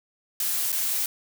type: noise with dropouts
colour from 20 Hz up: blue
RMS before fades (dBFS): -26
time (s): 0.4-1.06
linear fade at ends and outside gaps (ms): 2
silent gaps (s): 0.72-0.726
effects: none